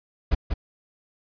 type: noise with echo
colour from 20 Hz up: brown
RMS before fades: -19 dBFS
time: 0.31-0.35 s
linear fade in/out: 10 ms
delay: 190 ms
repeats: 1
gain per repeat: -5 dB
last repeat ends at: 0.54 s
effects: resampled to 11025 Hz